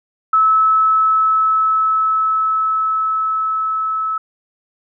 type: tone with level ramp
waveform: sine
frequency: 1300 Hz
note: E6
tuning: 24 cents flat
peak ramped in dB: -9 to -17 dBFS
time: 0.33-4.18 s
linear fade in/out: 5 ms
effects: none